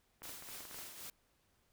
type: clicks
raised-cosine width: 0.5 ms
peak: -37 dBFS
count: 11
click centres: 0.22 / 0.255 / 0.294 / 0.424 / 0.488 / 0.549 / 0.606 / 0.653 / 0.712 / 0.745 / 0.788 s
type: noise with tremolo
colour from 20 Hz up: white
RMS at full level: -47 dBFS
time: 0.23-1.1 s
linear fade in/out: 2 ms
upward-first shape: triangle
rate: 3.9 Hz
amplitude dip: 55%
effects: pink hiss -75 dBFS RMS until 1.72 s